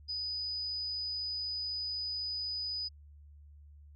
sine tone, 4978 Hz, D#8, in tune, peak -34 dBFS, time 0.08-2.89 s, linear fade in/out 20 ms, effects added 73 Hz sine -52 dBFS peak until 3.95 s

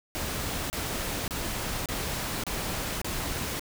pink noise bursts, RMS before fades -32 dBFS, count 6, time 0.15-3.595 s, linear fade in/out 0 ms, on 550 ms, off 29 ms, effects none

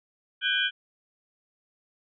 sine tone cluster, 1508 / 1608 / 2414 / 3068 / 3301 Hz, F#6 / G6 / D7 / G7 / G#7, +32 / +44 / +47 / -38 / -11 cents, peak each -28 / -30 / -33 / -28 / -30 dBFS, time 0.41-0.71 s, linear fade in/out 50 ms, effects none

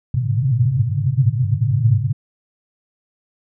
white band-pass noise, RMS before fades -17 dBFS, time 0.14-2.13 s, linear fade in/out 5 ms, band 100 to 140 Hz, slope 96 dB/octave, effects none

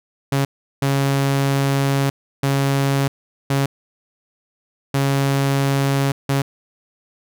sawtooth tone bursts at uneven times, 138 Hz, C#3, 7 cents flat, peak -12 dBFS, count 6, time 0.32-0.45 / 0.82-2.1 / 2.43-3.08 / 3.5-3.66 / 4.94-6.12 / 6.29-6.42 s, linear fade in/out 5 ms, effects none

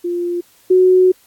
sine tone pair in turn, 349.2 / 369.1 Hz, F4 / F#4, 0 / -4 cents, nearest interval minor second, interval 96 cents, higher second, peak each -17 / -7 dBFS, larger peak second, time 0.04-0.41 / 0.7-1.12 s, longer second, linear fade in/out 10 ms, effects white hiss -52 dBFS RMS until 1.26 s + AAC 64 kbps

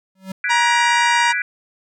square tone with exponential growth, 190 Hz, F#3, 46 cents sharp, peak -24 dBFS, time 0.15-0.32 s, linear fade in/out 5 ms, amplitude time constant 36 ms
sine chord, G# half-diminished seventh, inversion third, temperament equal, 1480 / 1661.2 / 1975.5 / 2349 Hz, F#6 / G#6 / B6 / D7, 0 / 0 / 0 / 0 cents, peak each -24 dBFS, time 0.44-1.42 s, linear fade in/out 2 ms
harmonic tone, 949 Hz, A#5, 31 cents sharp, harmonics 1 / 2 / 3 / 4 / 5 / 6 / 7 / 8 / 9, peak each -16 / -22 / -26 / -28 / -30 / -32 / -33 / -34 / -35 dBFS, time 0.49-1.33 s, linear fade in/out 20 ms
effects none

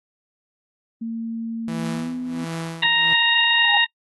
sine tone with pitch glide, 227.8 to 251.3 Hz, A#3 to B3, -40 to +30 cents, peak -25 dBFS, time 1.01-2.45 s, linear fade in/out 10 ms, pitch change +170 cents, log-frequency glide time 1.9-2.1 s
sawtooth tone with tremolo, 164.81 Hz, E3, in tune, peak -22 dBFS, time 1.68-3.13 s, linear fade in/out 0 ms, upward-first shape sine, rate 1.4 Hz, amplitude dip 90%
harmonic tone, 933 Hz, A#5, 1 cent sharp, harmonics 1 / 2 / 3 / 4, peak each -26 / -20 / -20 / -21 dBFS, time 2.82-3.85 s, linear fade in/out 10 ms
sine tone with exponential growth, 821 Hz, G#5, 20 cents flat, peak -18 dBFS, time 3.5-3.77 s, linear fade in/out 2 ms, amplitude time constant 57 ms
effects noise-tail reverb RT60 0.1 s tail -23 dB re dry + AAC 32 kbps

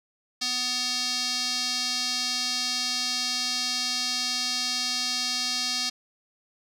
square tone with band-pass filter, 249.5 Hz, B3, 18 cents sharp, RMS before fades -28 dBFS, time 0.41-5.9 s, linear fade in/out 10 ms, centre 4800 Hz, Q 3.4, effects none

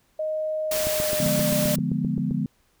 sine tone with pitch glide, 622.3 to 601.8 Hz, D#5 to D5, 0 to +42 cents, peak -24 dBFS, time 0.19-1.75 s, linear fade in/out 5 ms, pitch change -58 cents, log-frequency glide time 0.66-1.47 s
white noise, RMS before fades -28 dBFS, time 0.71-1.76 s, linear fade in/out 5 ms
click train, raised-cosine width 3 ms, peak -18 dBFS, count 12, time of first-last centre 0.87-2.31 s, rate 7.64 Hz
sine chord, D diminished seventh, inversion none, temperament equal, 146.83 / 174.61 / 207.7 / 246.9 Hz, D3 / F3 / Ab3 / Cb4, 0 / 0 / 0 / 0 cents, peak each -28 dBFS, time 1.2-2.46 s, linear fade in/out 2 ms
effects pink hiss -65 dBFS RMS until 2.8 s

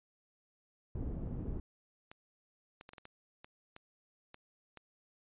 pink low-pass noise, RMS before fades -39 dBFS, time 0.95-1.6 s, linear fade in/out 2 ms, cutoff 290 Hz, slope 12 dB/octave
clicks, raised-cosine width 0.3 ms, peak -34 dBFS, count 10, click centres 2.115 / 2.811 / 2.891 / 2.934 / 2.982 / 3.054 / 3.445 / 3.764 / 4.344 / 4.773 s
effects resampled to 8000 Hz

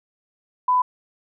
sine tone, 1000 Hz, B5, 21 cents sharp, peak -15 dBFS, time 0.68-0.82 s, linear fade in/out 5 ms, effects none

